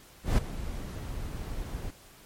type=noise with ADSR envelope; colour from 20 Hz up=brown; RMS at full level=-21 dBFS; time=0.23-1.91 s; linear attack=150 ms; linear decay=9 ms; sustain=-15 dB; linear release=10 ms; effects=pink hiss -54 dBFS RMS until 2.25 s + MP3 64 kbps